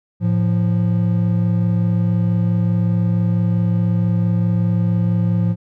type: tone pair together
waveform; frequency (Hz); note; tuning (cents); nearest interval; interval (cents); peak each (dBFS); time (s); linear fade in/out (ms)
triangle; 109.8 / 174.43; A2 / F3; -3 / -2; minor sixth; 801; -15; 0.2-5.56; 50
effects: none

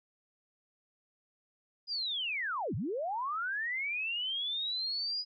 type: linear two-way sweep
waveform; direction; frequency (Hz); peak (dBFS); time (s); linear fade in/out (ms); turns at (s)
sine; down then up; 4978 to 87.31 to 4978; -32; 1.87-5.25; 50; 2.75
effects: none

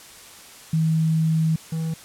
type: tone pair in turn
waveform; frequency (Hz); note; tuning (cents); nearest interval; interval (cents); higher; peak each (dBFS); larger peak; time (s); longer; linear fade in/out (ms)
sine / triangle; 160 / 161.49; D#3 / E3; +49 / -35; unison; 16; second; -17 / -21; first; 0.73-1.56 / 1.72-1.94; first; 5
effects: white hiss -44 dBFS RMS until 2.04 s + low-pass 11000 Hz 12 dB/octave

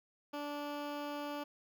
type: tone with notch filter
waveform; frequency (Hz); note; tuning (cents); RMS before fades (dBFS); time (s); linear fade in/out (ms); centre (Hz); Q
15% pulse; 291.2; D4; -15; -41; 0.33-1.44; 10; 8700; 0.62
effects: none

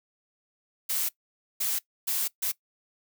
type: noise bursts at uneven times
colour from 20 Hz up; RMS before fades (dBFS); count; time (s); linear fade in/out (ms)
blue; -28; 4; 0.89-1.09 / 1.6-1.79 / 2.07-2.28 / 2.42-2.52; 10
effects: noise-tail reverb RT60 0.1 s tail -20 dB re dry

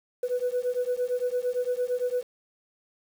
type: beating tone pair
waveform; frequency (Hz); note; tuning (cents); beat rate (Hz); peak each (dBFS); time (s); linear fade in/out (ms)
sine; 491.1 / 499.9; B4 / B4; -10 / +21; 8.8; -27; 0.23-2.23; 5
effects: tanh soft clip ceiling -20 dBFS + 8-bit

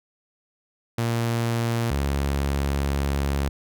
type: tone pair in turn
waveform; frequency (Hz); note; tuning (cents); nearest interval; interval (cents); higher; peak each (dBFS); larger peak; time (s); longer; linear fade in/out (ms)
sawtooth; 116.54 / 69.94; A#2 / C#2; 0 / +16; major sixth; 884; first; -18; neither; 0.98-1.91 / 1.91-3.49; second; 5
effects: none

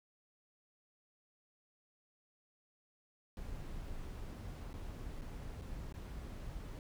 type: noise with dropouts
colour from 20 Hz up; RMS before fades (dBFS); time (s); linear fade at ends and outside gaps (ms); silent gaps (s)
brown; -45; 3.37-6.79; 1; 4.732-4.739 / 5.212-5.218 / 5.614-5.619 / 5.925-5.94
effects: none

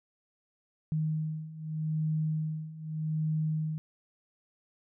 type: beating tone pair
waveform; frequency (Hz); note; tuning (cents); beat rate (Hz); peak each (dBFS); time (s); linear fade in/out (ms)
sine; 155.56 / 156.38; D#3 / D#3; 0 / +9; 0.82; -34 / -31; 0.92-3.78; 0
effects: none

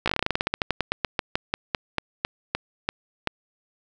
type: slowing click train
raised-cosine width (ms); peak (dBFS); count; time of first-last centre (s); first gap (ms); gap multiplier
0.3; -6; 28; 0.06-3.273; 16; 1.13
effects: none

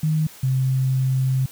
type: tone pair in turn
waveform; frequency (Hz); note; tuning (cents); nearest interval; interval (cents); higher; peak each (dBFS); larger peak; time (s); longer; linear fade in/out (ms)
sine; 155.7 / 131.31; D#3 / C3; +2 / +7; minor third; 295; first; -17; neither; 0.03-0.27 / 0.43-1.46; second; 5
effects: white hiss -44 dBFS RMS until 1.51 s

